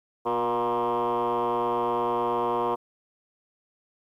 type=tone with frequency modulation; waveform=sine; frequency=711 Hz; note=F5; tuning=31 cents sharp; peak=-21 dBFS; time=0.25-2.76 s; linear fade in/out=20 ms; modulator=117 Hz; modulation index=3.4; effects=tanh soft clip ceiling -21 dBFS + 10-bit